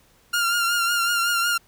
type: tone with vibrato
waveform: sawtooth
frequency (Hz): 1396.9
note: F6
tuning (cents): 0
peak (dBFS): -16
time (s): 0.33-1.58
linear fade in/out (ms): 10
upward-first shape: triangle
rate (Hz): 5.4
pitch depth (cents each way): 44
effects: pink hiss -58 dBFS RMS until 1.67 s